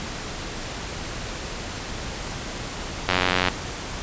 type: click train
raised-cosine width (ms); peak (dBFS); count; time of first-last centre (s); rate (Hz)
0.3; -3; 37; 3.09-3.485; 91.2
effects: pink hiss -32 dBFS RMS until 4.02 s + resampled to 16000 Hz